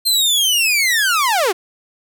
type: linear sweep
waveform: sawtooth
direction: down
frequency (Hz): 4197 to 329.6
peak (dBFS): -10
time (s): 0.05-1.53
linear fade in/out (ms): 20
effects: none